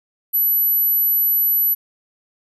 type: tone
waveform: sine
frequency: 11840 Hz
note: F#9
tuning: in tune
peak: -14 dBFS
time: 0.33-1.75 s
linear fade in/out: 20 ms
effects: none